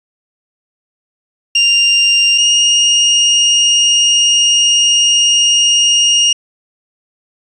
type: tone pair in turn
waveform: 30% pulse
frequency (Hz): 2794 / 2846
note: F7 / F7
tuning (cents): 0 / +32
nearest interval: unison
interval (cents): 32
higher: second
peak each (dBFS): -5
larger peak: neither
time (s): 1.55-2.38 / 2.38-6.33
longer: second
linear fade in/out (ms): 5
effects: resampled to 22050 Hz + 7-bit